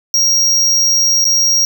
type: tone with dropouts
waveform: square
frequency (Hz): 5630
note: F8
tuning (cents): +13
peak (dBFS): -10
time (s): 0.14-1.65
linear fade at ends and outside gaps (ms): 1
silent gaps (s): 1.244-1.252
effects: none